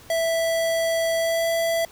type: tone with pitch glide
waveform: square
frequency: 659.3 to 664.7 Hz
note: E5 to E5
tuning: 0 to +14 cents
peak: -21 dBFS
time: 0.1-1.85 s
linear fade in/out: 2 ms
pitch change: +14 cents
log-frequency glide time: 1.17-1.47 s
effects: pink hiss -48 dBFS RMS until 1.91 s